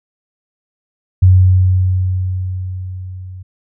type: tone with level ramp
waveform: sine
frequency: 92.5 Hz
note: F#2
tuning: in tune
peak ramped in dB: -3 to -28 dBFS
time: 1.22-3.43 s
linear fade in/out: 10 ms
effects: none